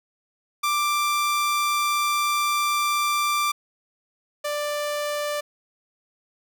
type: tone pair in turn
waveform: sawtooth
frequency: 1179 / 589.5 Hz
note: D6 / D5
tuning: +6 / +6 cents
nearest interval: octave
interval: 1200 cents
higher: first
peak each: -17 / -21 dBFS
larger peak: first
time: 0.63-3.52 / 4.44-5.41 s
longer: first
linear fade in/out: 10 ms
effects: none